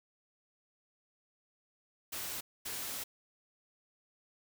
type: noise bursts at uneven times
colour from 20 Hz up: white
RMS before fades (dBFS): -40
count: 2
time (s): 2.12-2.41 / 2.65-3.04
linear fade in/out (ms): 10
effects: none